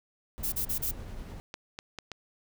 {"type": "noise with tremolo", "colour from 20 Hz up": "brown", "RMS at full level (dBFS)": -39, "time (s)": [0.38, 1.4], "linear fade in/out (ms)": 0, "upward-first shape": "triangle", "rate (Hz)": 10, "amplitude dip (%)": 30}
{"type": "noise bursts", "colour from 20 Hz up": "violet", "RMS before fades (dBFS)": -31, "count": 4, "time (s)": [0.43, 0.913], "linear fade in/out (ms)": 10, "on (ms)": 93, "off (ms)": 37}
{"type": "clicks", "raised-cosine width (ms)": 0.2, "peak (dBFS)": -21, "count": 4, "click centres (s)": [1.541, 1.789, 1.987, 2.117]}
{"effects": []}